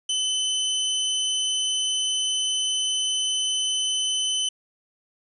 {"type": "tone", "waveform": "sawtooth", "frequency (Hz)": 3035, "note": "F#7", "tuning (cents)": 43, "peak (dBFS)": -19, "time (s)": [0.09, 4.49], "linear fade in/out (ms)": 5, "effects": ["resampled to 24000 Hz", "10-bit"]}